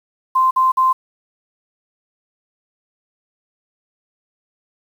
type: tone bursts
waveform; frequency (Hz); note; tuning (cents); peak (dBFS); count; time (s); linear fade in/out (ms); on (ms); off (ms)
sine; 1041; C6; -9; -11; 3; 0.35-0.93; 10; 160; 50
effects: 7-bit